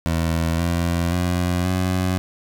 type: tone with pitch steps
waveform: 20% pulse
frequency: 82.41 / 85.51 / 88.73 / 92.08 Hz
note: E2 / F2 / F2 / F#2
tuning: 0 / -36 / +28 / -8 cents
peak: -14 dBFS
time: 0.06-2.18 s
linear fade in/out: 0 ms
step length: 530 ms
effects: none